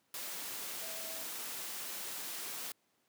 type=tone in noise; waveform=sine; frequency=650 Hz; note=E5; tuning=24 cents flat; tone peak=-50 dBFS; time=0.82-1.23 s; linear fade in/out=2 ms; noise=white; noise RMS=-42 dBFS; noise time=0.14-2.72 s; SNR=-11 dB; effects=pink hiss -75 dBFS RMS until 3.08 s + high-pass 200 Hz 12 dB/octave